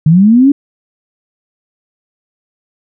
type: linear sweep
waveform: sine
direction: up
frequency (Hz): 148 to 289.4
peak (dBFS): -3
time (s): 0.06-0.52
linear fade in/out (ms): 5
effects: none